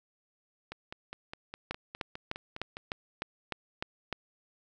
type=two click trains; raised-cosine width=0.3 ms; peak=-17 / -24 dBFS; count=9 / 11; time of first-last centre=1.71-4.127 / 0.72-2.769 s; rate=3.31 / 4.88 Hz; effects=none